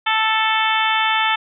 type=harmonic tone; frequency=440 Hz; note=A4; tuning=in tune; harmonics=2 / 3 / 4 / 5 / 6 / 7 / 8; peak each=-20 / -22 / -23 / -24 / -25 / -25 / -26 dBFS; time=0.06-1.36 s; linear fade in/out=10 ms; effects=none